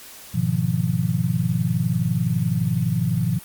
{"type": "chord", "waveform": "sine", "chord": "F half-diminished seventh", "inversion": "first", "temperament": "equal with one note detuned", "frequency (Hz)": [103.83, 123.47, 155.56, 175.32], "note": ["Ab2", "Cb3", "Eb3", "F3"], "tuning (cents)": [0, 0, 0, 7], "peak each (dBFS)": [-27, -23, -25, -23], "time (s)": [0.34, 3.39], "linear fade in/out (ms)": 10, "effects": ["white hiss -42 dBFS RMS until 3.44 s", "Opus 48 kbps"]}